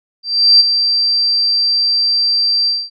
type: tone with ADSR envelope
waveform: sine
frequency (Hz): 4699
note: D8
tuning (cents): 0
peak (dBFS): -3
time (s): 0.23-2.9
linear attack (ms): 370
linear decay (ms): 21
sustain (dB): -8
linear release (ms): 230
effects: none